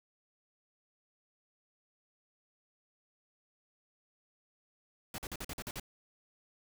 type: noise bursts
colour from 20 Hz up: pink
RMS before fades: -41 dBFS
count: 8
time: 5.14-5.798 s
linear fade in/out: 2 ms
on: 42 ms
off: 46 ms
effects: none